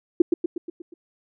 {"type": "tone with echo", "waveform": "sine", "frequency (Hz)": 342.1, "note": "F4", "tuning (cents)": -36, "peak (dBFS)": -9, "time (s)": [0.2, 0.22], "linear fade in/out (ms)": 5, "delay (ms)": 120, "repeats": 6, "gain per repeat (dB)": -5, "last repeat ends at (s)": 0.94, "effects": []}